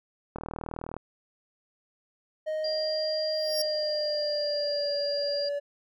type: click train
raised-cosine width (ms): 1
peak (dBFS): -21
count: 25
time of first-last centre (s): 0.36-0.966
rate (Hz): 39.6
type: tone with pitch glide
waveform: triangle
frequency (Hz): 622.3 to 574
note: D#5 to D5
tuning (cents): 0 to -40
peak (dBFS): -26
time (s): 2.46-5.6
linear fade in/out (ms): 20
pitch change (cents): -140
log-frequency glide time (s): 3.36-4.96
type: tone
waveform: sine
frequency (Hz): 4778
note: D8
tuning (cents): +29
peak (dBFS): -31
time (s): 2.64-5.49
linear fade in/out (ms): 5
type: tone with exponential growth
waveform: sawtooth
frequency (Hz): 5530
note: F8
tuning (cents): -18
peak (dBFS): -23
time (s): 3.3-3.62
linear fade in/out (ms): 5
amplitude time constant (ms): 69
effects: none